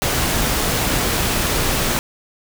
pink noise, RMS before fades -19 dBFS, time 0.02-1.99 s, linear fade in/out 0 ms, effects none

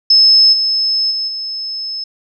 sine tone with level steps, 5210 Hz, E8, 21 cents flat, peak -5 / -12 / -16 / -20 dBFS, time 0.1-2.04 s, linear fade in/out 5 ms, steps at 0.52 / 1.1 / 1.27 s, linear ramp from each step 20 ms, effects none

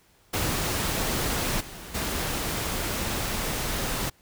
pink noise with level steps, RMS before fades -27 / -41 / -29 dBFS, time 0.33-4.1 s, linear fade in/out 10 ms, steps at 1.6 / 1.94 s, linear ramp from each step 10 ms, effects pink hiss -61 dBFS RMS until 4.21 s

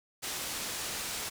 white low-pass noise, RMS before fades -37 dBFS, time 0.22-1.3 s, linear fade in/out 20 ms, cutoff 9300 Hz, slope 12 dB/octave, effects none

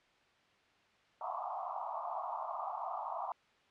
pink band-pass noise, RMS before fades -40 dBFS, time 1.21-3.32 s, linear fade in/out 2 ms, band 650 to 1200 Hz, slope 96 dB/octave, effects white hiss -68 dBFS RMS until 3.7 s + low-pass 3000 Hz 12 dB/octave

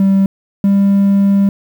triangle tone pair in turn, 194.5 / 198.36 Hz, G3 / G3, -13 / +21 cents, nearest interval unison, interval 34 cents, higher second, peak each -5 dBFS, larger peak neither, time 0-0.26 / 0.64-1.49 s, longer second, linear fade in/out 2 ms, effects tanh soft clip ceiling -1 dBFS + 7-bit

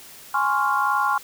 sine chord, Db major seventh, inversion second, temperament equal, 830.6 / 1046.5 / 1108.7 / 1396.9 Hz, Ab5 / C6 / Db6 / F6, 0 / 0 / 0 / 0 cents, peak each -24 dBFS, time 0.34-1.18 s, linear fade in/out 5 ms, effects white hiss -44 dBFS RMS until 1.23 s

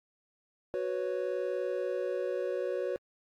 triangle chord, F# suspended fourth, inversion none, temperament equal, 370 / 493.9 / 554.4 Hz, F#4 / B4 / C#5, 0 / 0 / 0 cents, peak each -33 dBFS, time 0.74-2.96 s, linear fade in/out 0 ms, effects AAC 64 kbps

